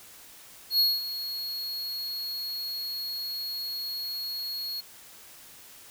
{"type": "tone with ADSR envelope", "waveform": "square", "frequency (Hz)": 4320, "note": "C#8", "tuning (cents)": -45, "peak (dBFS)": -19, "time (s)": [0.7, 4.81], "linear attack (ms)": 94, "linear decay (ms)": 210, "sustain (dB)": -13, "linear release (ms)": 13, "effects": ["white hiss -50 dBFS RMS until 5.9 s"]}